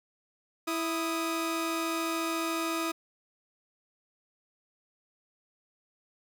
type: tone pair together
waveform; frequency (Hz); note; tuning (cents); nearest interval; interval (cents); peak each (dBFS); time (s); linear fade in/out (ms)
sawtooth; 329.6 / 1244.5; E4 / D#6; 0 / 0; octave + major seventh; 2300; -27 / -30; 0.67-2.92; 10
effects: none